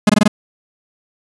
45% pulse tone bursts, 210 Hz, G#3, 19 cents sharp, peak -7 dBFS, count 5, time 0.07-0.279 s, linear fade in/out 5 ms, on 25 ms, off 21 ms, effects resampled to 24000 Hz

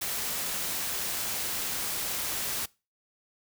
white noise, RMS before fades -32 dBFS, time 0.01-2.66 s, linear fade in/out 10 ms, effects noise-tail reverb RT60 0.3 s tail -23 dB re dry

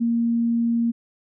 sine tone, 233.1 Hz, A#3, in tune, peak -18 dBFS, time 0-0.92 s, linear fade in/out 20 ms, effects none

